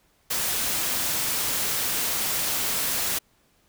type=noise; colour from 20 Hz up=white; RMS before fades=-26 dBFS; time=0.3-3.19 s; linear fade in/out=10 ms; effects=pink hiss -64 dBFS RMS until 3.68 s